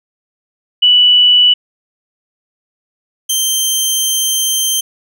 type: tone pair in turn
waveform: sine / 15% pulse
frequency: 2960 / 3136 Hz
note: F#7 / G7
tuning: 0 / 0 cents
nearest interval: minor second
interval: 100 cents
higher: second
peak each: -5 dBFS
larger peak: neither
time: 0.82-1.54 / 3.29-4.81 s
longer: second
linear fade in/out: 10 ms
effects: none